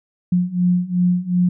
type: beating tone pair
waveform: sine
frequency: 177.2 / 179.9 Hz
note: F3 / F#3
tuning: +25 / -48 cents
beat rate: 2.7 Hz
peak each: -19 / -17 dBFS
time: 0.32-1.49 s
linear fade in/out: 5 ms
effects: none